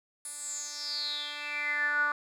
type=tone with band-pass filter sweep; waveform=10% pulse; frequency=293.7 Hz; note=D4; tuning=in tune; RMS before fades=-33 dBFS; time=0.25-2.12 s; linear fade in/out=2 ms; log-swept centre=9900 to 1300 Hz; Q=9.3; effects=none